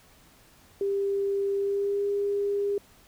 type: tone with pitch glide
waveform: sine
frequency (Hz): 397.1 to 403.8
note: G4 to G#4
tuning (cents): +22 to -49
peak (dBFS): -24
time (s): 0.81-2.78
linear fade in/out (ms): 2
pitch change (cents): +29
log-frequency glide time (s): 1.55-2.05
effects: pink hiss -57 dBFS RMS until 3.07 s